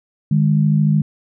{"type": "tone pair together", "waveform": "sine", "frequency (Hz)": [152.4, 205.8], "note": ["D#3", "G#3"], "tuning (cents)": [-36, -16], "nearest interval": "perfect fourth", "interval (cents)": 520, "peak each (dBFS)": [-13, -17], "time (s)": [0.31, 1.02], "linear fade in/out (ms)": 5, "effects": []}